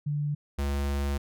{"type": "tone pair in turn", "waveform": ["sine", "square"], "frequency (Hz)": [146.83, 70.38], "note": ["D3", "C#2"], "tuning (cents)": [0, 27], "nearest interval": "octave + minor second", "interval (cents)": 1273, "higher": "first", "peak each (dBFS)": [-26, -27], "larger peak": "first", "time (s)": [[0.06, 0.35], [0.58, 1.18]], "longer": "second", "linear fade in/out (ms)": 10, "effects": []}